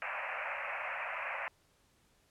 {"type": "band-pass noise", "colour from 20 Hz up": "white", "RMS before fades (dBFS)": -39, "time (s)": [0.02, 1.48], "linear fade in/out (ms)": 0, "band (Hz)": [530, 2600], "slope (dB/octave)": 96, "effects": ["pink hiss -70 dBFS RMS until 2.3 s", "low-pass 12000 Hz 12 dB/octave"]}